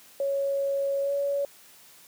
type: tone with pitch glide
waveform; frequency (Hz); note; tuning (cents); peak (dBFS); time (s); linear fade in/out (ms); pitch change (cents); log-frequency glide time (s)
sine; 554.4 to 563.4; C#5 to C#5; 0 to +28; -24; 0.2-1.45; 2; +28; 1.01-1.13
effects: white hiss -53 dBFS RMS until 2.07 s + high-pass 100 Hz 12 dB/octave